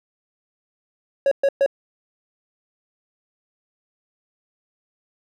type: tone bursts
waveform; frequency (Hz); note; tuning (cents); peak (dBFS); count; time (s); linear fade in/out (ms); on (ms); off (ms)
triangle; 553; C#5; -4; -12; 3; 1.26-1.662; 2; 54; 120
effects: none